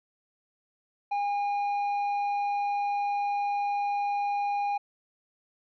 triangle tone with tanh clipping, 813 Hz, G#5, 37 cents flat, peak -27 dBFS, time 1.11-4.78 s, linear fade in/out 10 ms, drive 10 dB, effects none

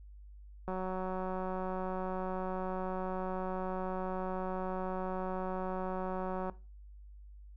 click train, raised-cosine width 1 ms, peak -24 dBFS, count 1083, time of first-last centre 0.68-6.497 s, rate 186 Hz, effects noise-tail reverb RT60 0.3 s tail -18 dB re dry + added 50 Hz sine -49 dBFS peak until 7.56 s

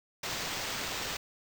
violet noise with sample-and-hold, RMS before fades -36 dBFS, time 0.23-1.17 s, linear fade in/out 5 ms, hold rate 11025 Hz, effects none

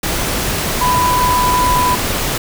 sine tone in noise, 994 Hz, B5, 11 cents sharp, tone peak -12 dBFS, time 0.81-1.95 s, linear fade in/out 5 ms, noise pink, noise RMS -18 dBFS, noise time 0.03-2.38 s, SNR +3 dB, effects none

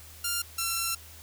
5% pulse tone pair in turn, 1396.9 / 1353.2 Hz, F6 / E6, 0 / +45 cents, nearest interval minor second, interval 55 cents, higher first, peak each -16 dBFS, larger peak neither, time 0.24-0.42 / 0.58-0.95 s, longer second, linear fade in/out 5 ms, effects added 79 Hz sine -50 dBFS peak until 1.22 s + white hiss -50 dBFS RMS until 1.22 s

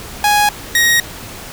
sawtooth tone pair in turn, 830.6 / 1881.4 Hz, G#5 / A#6, 0 / +15 cents, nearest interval octave + major second, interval 1415 cents, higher second, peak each -6 dBFS, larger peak neither, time 0.24-0.49 / 0.75-1 s, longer neither, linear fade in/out 2 ms, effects pink hiss -31 dBFS RMS until 1.52 s

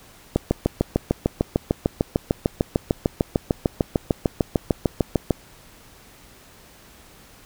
click train, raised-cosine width 2 ms, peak -4 dBFS, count 34, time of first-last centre 0.36-5.308 s, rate 6.67 Hz, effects pink hiss -49 dBFS RMS until 7.45 s

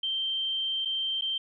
sine tone with dropouts, 3137 Hz, G7, 1 cent sharp, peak -27 dBFS, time 0.03-1.38 s, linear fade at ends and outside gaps 5 ms, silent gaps 0.85-0.855 / 1.211-1.22 s, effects none

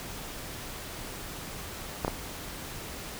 clicks, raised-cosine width 1 ms, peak -13 dBFS, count 2, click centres 2.048 / 2.08 s, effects pink hiss -40 dBFS RMS until 3.19 s

